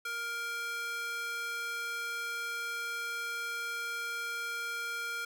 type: tone with high-pass filter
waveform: square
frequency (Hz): 468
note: A#4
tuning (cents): +7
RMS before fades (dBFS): -37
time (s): 0.05-5.25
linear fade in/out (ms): 5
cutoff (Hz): 1500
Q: 2.1
effects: none